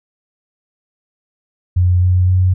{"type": "tone with pitch steps", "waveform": "sine", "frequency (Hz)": [89.7, 90.9, 92.1], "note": ["F2", "F#2", "F#2"], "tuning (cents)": [47, -30, -7], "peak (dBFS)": -9, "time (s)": [1.76, 2.54], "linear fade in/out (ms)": 10, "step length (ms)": 260, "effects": []}